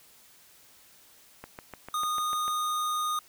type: click train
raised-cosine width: 0.5 ms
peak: -25 dBFS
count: 8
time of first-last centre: 1.44-2.48 s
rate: 6.73 Hz
type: tone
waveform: square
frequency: 1231 Hz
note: D#6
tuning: 19 cents flat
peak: -28 dBFS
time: 1.94-3.19 s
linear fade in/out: 2 ms
effects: white hiss -57 dBFS RMS until 3.28 s